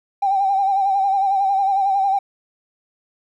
triangle tone with vibrato, 784 Hz, G5, in tune, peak -11 dBFS, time 0.22-2.19 s, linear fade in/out 10 ms, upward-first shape sine, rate 11 Hz, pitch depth 53 cents each way, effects tanh soft clip ceiling -13 dBFS

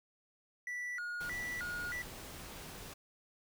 triangle tone with vibrato, 1680 Hz, G#6, 19 cents sharp, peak -36 dBFS, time 0.67-2.02 s, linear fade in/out 2 ms, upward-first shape square, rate 1.6 Hz, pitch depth 270 cents each way
pink noise, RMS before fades -48 dBFS, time 1.2-2.94 s, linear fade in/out 10 ms
effects none

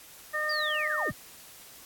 harmonic tone, 609 Hz, D#5, 37 cents flat, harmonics 1 / 2 / 3, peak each -35 / -34 / -29 dBFS, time 0.33-1.11 s, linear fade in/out 20 ms
sine linear sweep, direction down, 4900 to 55.5 Hz, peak -32 dBFS, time 0.49-1.12 s, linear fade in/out 5 ms
effects white hiss -50 dBFS RMS until 1.85 s + AAC 64 kbps

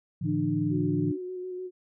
sine chord, A suspended fourth, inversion none, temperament equal with one note detuned, 110 / 146.83 / 168.67 Hz, A2 / D3 / E3, 0 / 0 / +40 cents, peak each -33 / -31 / -30 dBFS, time 0.21-1.12 s, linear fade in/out 10 ms
sine tone with pitch glide, 300 to 297.2 Hz, D4 to D4, +37 to +21 cents, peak -27 dBFS, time 0.24-1.18 s, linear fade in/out 50 ms, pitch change -16 cents, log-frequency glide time 0.55-1.01 s
sine tone with vibrato, 366.1 Hz, F#4, 18 cents flat, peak -33 dBFS, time 0.69-1.71 s, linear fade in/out 50 ms, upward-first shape square, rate 6.7 Hz, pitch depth 17 cents each way
effects none

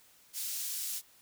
pink high-pass noise, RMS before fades -37 dBFS, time 0.33-1.02 s, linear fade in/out 50 ms, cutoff 6000 Hz, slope 12 dB/octave, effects white hiss -62 dBFS RMS until 1.21 s

